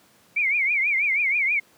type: tone with vibrato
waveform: sine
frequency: 2256 Hz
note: C#7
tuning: 30 cents sharp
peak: -19 dBFS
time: 0.36-1.6 s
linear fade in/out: 10 ms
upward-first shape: triangle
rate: 6.2 Hz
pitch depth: 170 cents each way
effects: pink hiss -57 dBFS RMS until 1.77 s + high-pass 150 Hz 12 dB/octave